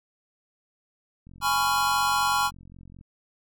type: click train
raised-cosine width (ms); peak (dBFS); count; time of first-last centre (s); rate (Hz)
5; -36; 79; 1.27-3.011; 44.8
type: chord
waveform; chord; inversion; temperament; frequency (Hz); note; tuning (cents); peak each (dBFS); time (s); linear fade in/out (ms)
square; C# dominant seventh; second; just; 831.5 / 997.9 / 1108.7 / 1385.9; G#5 / B5 / C#6 / E#6; +2 / +18 / 0 / -14; -28; 1.41-2.51; 50
effects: none